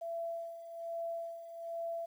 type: tone with tremolo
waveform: sine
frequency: 671 Hz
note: E5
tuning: 31 cents sharp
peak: -35 dBFS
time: 0.01-2.06 s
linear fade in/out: 10 ms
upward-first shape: sine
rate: 1.2 Hz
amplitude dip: 70%
effects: 11-bit